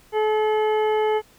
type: harmonic tone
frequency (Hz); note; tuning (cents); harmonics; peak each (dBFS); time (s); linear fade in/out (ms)
430; A4; -40; 1 / 2 / 3 / 4 / 5 / 7; -19 / -24 / -37 / -38 / -35 / -39; 0.12-1.22; 50
effects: pink hiss -54 dBFS RMS until 1.38 s